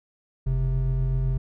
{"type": "tone pair together", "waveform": "triangle", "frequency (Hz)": [46.42, 131.3], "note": ["F#1", "C3"], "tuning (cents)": [6, 6], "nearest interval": "octave + tritone", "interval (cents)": 1800, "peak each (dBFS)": -22, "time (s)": [0.46, 1.38], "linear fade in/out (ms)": 10, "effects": []}